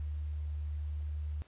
sine tone, 74.9 Hz, D2, 35 cents sharp, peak -34 dBFS, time 0-1.42 s, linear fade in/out 0 ms, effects pink hiss -64 dBFS RMS until 1.47 s + resampled to 8000 Hz

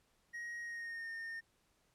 triangle tone with pitch glide, 1886 to 1826 Hz, A#6 to A#6, +20 to -36 cents, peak -40 dBFS, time 0.33-1.41 s, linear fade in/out 20 ms, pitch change -56 cents, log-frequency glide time 0.6-1.09 s, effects pink hiss -75 dBFS RMS until 1.94 s + low-pass 12000 Hz 12 dB/octave

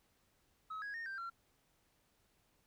sine tone with pitch steps, 1282 / 1658 / 1838 / 1574 / 1367 Hz, E6 / G#6 / A#6 / G6 / F6, -49 / -3 / -25 / +7 / -37 cents, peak -39 dBFS, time 0.7-1.3 s, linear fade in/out 10 ms, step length 120 ms, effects tanh soft clip ceiling -40 dBFS + pink hiss -75 dBFS RMS until 2.66 s

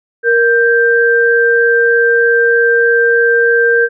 sine tone pair together, 468.5 / 1575.8 Hz, A#4 / G6, +9 / +9 cents, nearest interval octave + major sixth, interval 2100 cents, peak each -10 dBFS, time 0.23-3.89 s, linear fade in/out 50 ms, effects none

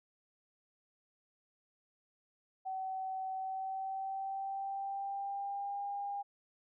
sine tone with pitch glide, 760 to 805.2 Hz, F#5 to G5, +46 to +46 cents, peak -36 dBFS, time 2.65-6.23 s, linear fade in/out 20 ms, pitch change +100 cents, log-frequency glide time 3.34-5.83 s, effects none

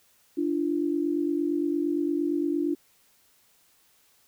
sine tone pair together, 293.7 / 342.4 Hz, D4 / F4, 0 / -34 cents, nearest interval minor third, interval 266 cents, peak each -26 / -27 dBFS, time 0.37-2.75 s, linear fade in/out 10 ms, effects white hiss -63 dBFS RMS until 4.27 s

